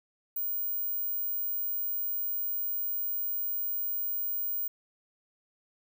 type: tone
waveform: sine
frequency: 15400 Hz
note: B9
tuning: 45 cents flat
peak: -29 dBFS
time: 0.36-4.68 s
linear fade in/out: 5 ms
effects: none